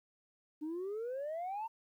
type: exponential sweep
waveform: sine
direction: up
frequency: 296.4 to 924 Hz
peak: -35 dBFS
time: 0.61-1.68 s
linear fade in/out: 20 ms
effects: tanh soft clip ceiling -35 dBFS + 12-bit